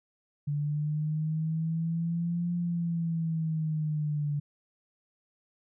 sine linear two-way sweep, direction up then down, 144.9 to 174.4 to 144.9 Hz, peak -27 dBFS, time 0.47-4.4 s, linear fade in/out 10 ms, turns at 2.54 s, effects none

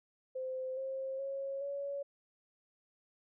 sine tone with pitch steps, 518 / 532.3 / 546.9 / 562 Hz, C5 / C5 / C#5 / C#5, -17 / +30 / -23 / +24 cents, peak -36 dBFS, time 0.35-2.03 s, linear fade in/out 10 ms, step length 420 ms, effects none

